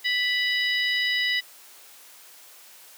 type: harmonic tone with a mistuned harmonic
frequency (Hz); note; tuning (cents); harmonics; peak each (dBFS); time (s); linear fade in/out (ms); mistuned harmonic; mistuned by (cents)
987.8; B5; 0; 2 / 3 / 4 / 5; -24 / -28 / -30 / -32; 0.04-1.41; 20; 4; -43
effects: white hiss -49 dBFS RMS until 2.97 s + high-pass 400 Hz 12 dB/octave